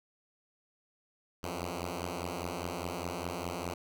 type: beating tone pair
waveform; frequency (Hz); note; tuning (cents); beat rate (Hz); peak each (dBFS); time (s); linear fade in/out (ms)
5% pulse; 85 / 89.9; F2 / F#2; -46 / -49; 4.9; -27; 1.43-3.74; 5
effects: none